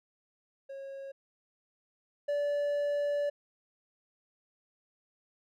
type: tone pair in turn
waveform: triangle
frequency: 546 / 578.9 Hz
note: C#5 / D5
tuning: -26 / -25 cents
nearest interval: minor second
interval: 101 cents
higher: second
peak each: -38 / -26 dBFS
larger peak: second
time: 0.69-1.12 / 2.28-3.3 s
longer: second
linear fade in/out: 10 ms
effects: none